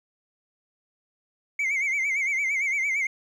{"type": "tone with vibrato", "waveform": "sine", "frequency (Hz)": 2188, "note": "C#7", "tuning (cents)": -23, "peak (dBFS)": -20, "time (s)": [1.59, 3.07], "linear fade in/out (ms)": 5, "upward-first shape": "sine", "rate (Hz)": 8.8, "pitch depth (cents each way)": 100, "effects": ["tanh soft clip ceiling -22 dBFS", "10-bit"]}